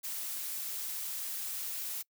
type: noise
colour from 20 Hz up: blue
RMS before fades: -38 dBFS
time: 0.03-2.03 s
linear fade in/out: 20 ms
effects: noise-tail reverb RT60 0.1 s tail -25 dB re dry